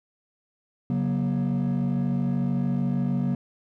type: chord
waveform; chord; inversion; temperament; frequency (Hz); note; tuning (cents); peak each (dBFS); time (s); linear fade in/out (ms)
triangle; F# major; second; equal with one note detuned; 138.59 / 185 / 238.3; C#3 / F#3 / A#3; 0 / 0 / +38; -24; 0.9-3.35; 2
effects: tanh soft clip ceiling -16 dBFS